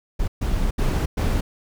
brown noise bursts at uneven times, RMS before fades -21 dBFS, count 4, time 0.19-0.28 / 0.41-0.71 / 0.78-1.06 / 1.17-1.41 s, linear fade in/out 10 ms, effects none

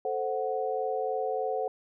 sine chord, F# diminished, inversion first, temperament equal, 440 / 523.3 / 740 Hz, A4 / C5 / F#5, 0 / 0 / 0 cents, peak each -32 dBFS, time 0.05-1.68 s, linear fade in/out 2 ms, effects none

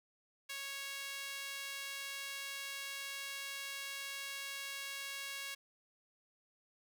sawtooth tone with high-pass filter, 553 Hz, C#5, 4 cents flat, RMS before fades -44 dBFS, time 0.49-5.55 s, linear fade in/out 10 ms, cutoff 2200 Hz, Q 1.2, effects none

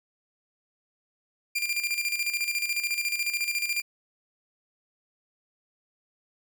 sawtooth tone with tremolo, 2390 Hz, D7, 30 cents sharp, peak -21 dBFS, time 1.55-3.82 s, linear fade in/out 10 ms, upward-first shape square, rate 14 Hz, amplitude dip 60%, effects none

